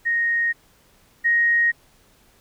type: tone pair in turn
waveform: sine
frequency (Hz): 1864.7 / 1874.1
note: A#6 / A#6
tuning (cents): 0 / +9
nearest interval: unison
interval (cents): 9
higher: second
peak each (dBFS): -18 / -15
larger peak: second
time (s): 0.05-0.53 / 1.24-1.72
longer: neither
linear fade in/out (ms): 20
effects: pink hiss -57 dBFS RMS until 2.4 s